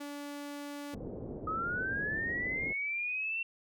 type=tone; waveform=sawtooth; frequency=288 Hz; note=D4; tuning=34 cents flat; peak=-36 dBFS; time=0-0.95 s; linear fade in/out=10 ms
type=low-pass noise; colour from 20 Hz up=white; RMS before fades=-42 dBFS; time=0.93-2.73 s; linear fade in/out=5 ms; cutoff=480 Hz; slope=24 dB/octave
type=linear sweep; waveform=sine; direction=up; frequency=1250 to 2724 Hz; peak=-32 dBFS; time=1.47-3.43 s; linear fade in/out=5 ms
effects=none